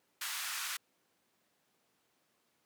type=band-pass noise; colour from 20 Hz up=pink; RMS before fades=-39 dBFS; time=0.21-0.77 s; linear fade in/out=5 ms; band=1200 to 16000 Hz; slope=24 dB/octave; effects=pink hiss -75 dBFS RMS until 2.65 s + high-pass 200 Hz 12 dB/octave